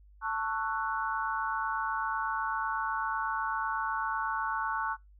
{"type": "chord", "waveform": "sine", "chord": "F# minor seventh", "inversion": "first", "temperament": "just", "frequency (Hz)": [888, 1110, 1332, 1480], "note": ["A5", "C#6", "E6", "F#6"], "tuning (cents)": [16, 2, 18, 0], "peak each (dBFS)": [-34, -34, -38, -35], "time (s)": [0.21, 4.97], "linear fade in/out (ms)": 50, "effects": ["noise-tail reverb RT60 0.2 s tail -26 dB re dry", "added 50 Hz sine -54 dBFS peak until 5.19 s"]}